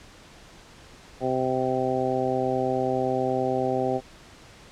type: harmonic tone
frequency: 129.3 Hz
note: C3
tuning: 20 cents flat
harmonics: 1 / 2 / 3 / 4 / 5 / 6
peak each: -34 / -30 / -28 / -29 / -30 / -29 dBFS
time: 1.2-4.01 s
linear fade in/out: 50 ms
effects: pink hiss -49 dBFS RMS until 4.71 s + low-pass 7000 Hz 12 dB/octave